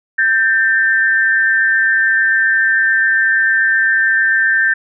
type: tone pair together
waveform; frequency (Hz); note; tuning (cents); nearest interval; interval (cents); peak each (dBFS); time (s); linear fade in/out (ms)
sine; 1568 / 1796.5; G6 / A6; 0 / +36; major second; 236; -13; 0.18-4.74; 10
effects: none